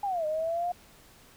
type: linear two-way sweep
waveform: sine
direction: down then up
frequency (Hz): 830.6 to 608 to 716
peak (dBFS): -27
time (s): 0.03-0.72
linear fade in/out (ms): 5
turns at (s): 0.26
effects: pink hiss -56 dBFS RMS until 1.36 s